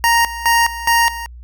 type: tone with tremolo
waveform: 25% pulse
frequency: 932.3 Hz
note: A#5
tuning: in tune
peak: -7 dBFS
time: 0.04-1.26 s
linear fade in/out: 0 ms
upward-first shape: square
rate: 2.4 Hz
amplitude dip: 80%
effects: added 60 Hz sine -33 dBFS peak until 1.43 s